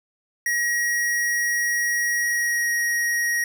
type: tone with pitch glide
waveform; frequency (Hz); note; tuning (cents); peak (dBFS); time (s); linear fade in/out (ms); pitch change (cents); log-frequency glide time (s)
square; 1900 to 1889.1; A#6 to A#6; +33 to +23; -21; 0.46-3.44; 2; -10; 2.21-2.75
effects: none